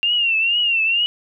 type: tone with vibrato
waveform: sine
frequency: 2765 Hz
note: F7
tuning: 18 cents flat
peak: -15 dBFS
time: 0.03-1.06 s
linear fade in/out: 0 ms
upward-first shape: triangle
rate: 2.2 Hz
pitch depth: 110 cents each way
effects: none